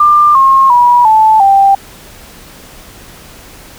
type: tone with pitch steps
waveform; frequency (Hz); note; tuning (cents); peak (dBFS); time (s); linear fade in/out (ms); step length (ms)
sine; 1193 / 1075.2 / 969 / 873.3 / 787.1; D6 / C6 / B5 / A5 / G5; +27 / +47 / -33 / -13 / +7; -3; 0-1.75; 5; 350
effects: pink hiss -35 dBFS RMS until 3.78 s